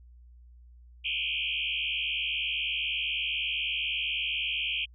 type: tone with frequency modulation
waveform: sine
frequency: 2806 Hz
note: F7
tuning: 8 cents sharp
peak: -28 dBFS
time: 1.04-4.86 s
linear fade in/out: 20 ms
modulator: 76 Hz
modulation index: 5.8
effects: added 60 Hz sine -50 dBFS peak until 4.94 s